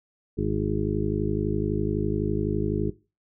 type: harmonic tone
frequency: 51.91 Hz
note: G#1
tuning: in tune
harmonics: 1 / 2 / 3 / 4 / 6 / 7 / 8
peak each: -31 / -31 / -31 / -31 / -31 / -31 / -31 dBFS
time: 0.37-2.91 s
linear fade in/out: 20 ms
effects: noise-tail reverb RT60 0.3 s tail -19 dB re dry